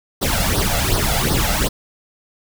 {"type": "noise with flanger", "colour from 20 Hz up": "pink", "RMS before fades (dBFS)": -18, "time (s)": [0.21, 1.69], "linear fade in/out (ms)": 20, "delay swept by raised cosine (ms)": [0.2, 1.5], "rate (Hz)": 2.7, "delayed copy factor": 0.8, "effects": []}